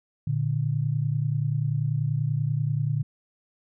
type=tone pair together; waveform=sine; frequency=116.67 / 147 Hz; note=A#2 / D3; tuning=+2 / +2 cents; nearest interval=major third; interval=400 cents; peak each=-26 / -25 dBFS; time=0.27-3.03 s; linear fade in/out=5 ms; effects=none